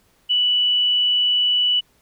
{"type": "tone", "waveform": "sine", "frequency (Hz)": 2960, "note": "F#7", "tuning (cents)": 0, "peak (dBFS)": -15, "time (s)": [0.29, 1.81], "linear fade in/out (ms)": 20, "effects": ["pink hiss -60 dBFS RMS until 2.01 s"]}